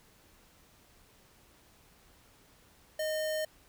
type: tone with sample-and-hold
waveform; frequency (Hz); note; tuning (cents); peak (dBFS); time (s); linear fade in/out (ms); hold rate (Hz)
sine; 622.3; D#5; 0; -30; 2.99-3.45; 5; 2450
effects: pink hiss -62 dBFS RMS until 3.68 s